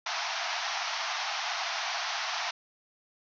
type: band-pass noise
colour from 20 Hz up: pink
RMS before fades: -33 dBFS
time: 0.06-2.51 s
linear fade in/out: 5 ms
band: 660 to 6100 Hz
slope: 96 dB/octave
effects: none